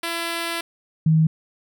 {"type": "tone pair in turn", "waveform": ["5% pulse", "sine"], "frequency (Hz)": [336.3, 158.71], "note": ["E4", "D#3"], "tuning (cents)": [35, 35], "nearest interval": "octave + minor second", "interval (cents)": 1300, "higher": "first", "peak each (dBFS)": -13, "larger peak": "neither", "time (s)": [[0.03, 0.61], [1.06, 1.27]], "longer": "first", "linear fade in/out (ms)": 5, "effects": []}